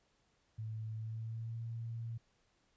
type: tone with pitch glide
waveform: sine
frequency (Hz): 110 to 115.07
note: A2 to A#2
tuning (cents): 0 to -22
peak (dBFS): -39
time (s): 0.58-2.18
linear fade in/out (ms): 10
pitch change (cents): +78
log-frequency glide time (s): 0.95-1.61
effects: pink hiss -75 dBFS RMS until 2.76 s + resampled to 16000 Hz